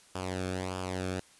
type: tone with flanger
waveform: sawtooth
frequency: 92.5 Hz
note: F#2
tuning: in tune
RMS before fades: -35 dBFS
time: 0.15-1.2 s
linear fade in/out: 5 ms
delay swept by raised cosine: 0.49 to 1.03 ms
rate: 1.6 Hz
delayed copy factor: -0.7
effects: white hiss -59 dBFS RMS until 1.39 s + resampled to 24000 Hz